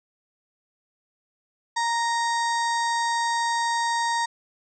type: harmonic tone with a mistuned harmonic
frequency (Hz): 932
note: A#5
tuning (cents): -1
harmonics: 1 / 2 / 4 / 5 / 6 / 7 / 8 / 9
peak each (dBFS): -23 / -29 / -35 / -37 / -39 / -40 / -41 / -42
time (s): 1.76-4.26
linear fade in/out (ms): 10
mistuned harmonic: 8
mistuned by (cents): +20
effects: none